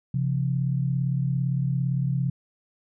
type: tone pair together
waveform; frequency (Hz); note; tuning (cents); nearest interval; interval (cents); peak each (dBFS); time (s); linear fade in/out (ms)
sine; 132.65 / 170.3; C3 / F3; +24 / -43; major third; 433; -23 / -28; 0.14-2.3; 5
effects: none